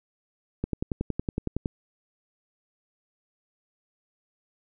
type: click train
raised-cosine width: 3 ms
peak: -14 dBFS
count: 12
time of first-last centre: 0.64-1.659 s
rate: 10.8 Hz
effects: none